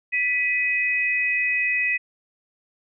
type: tone pair together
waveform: sine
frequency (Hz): 1975.5 / 2521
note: B6 / D#7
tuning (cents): 0 / +22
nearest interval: major third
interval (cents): 422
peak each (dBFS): -23 / -22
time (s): 0.12-1.98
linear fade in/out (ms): 20
effects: none